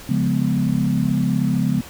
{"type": "chord", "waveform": "sine", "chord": "C# dominant seventh", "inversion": "none", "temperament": "equal", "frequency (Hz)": [138.59, 174.61, 207.7, 246.9], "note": ["C#3", "E#3", "G#3", "B3"], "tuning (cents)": [0, 0, 0, 0], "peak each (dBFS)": -22, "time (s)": [0.09, 1.81], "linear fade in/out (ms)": 5, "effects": ["pink hiss -39 dBFS RMS until 1.89 s"]}